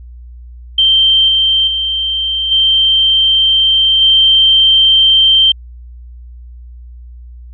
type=tone with level steps; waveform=sine; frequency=3136 Hz; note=G7; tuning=in tune; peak=-6 / -8 / -13 / -7 / -5 dBFS; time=0.78-5.52 s; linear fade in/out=5 ms; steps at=1.28 / 1.67 / 2.51 / 4.01 s; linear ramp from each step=10 ms; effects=added 60 Hz sine -30 dBFS peak until 7.53 s